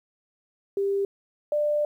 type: tone pair in turn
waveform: sine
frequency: 396.5 / 594.1 Hz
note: G4 / D5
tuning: +20 / +20 cents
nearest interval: perfect fifth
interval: 700 cents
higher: second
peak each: -22 / -21 dBFS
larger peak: second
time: 0.77-1.05 / 1.52-1.85 s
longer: second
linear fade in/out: 2 ms
effects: 10-bit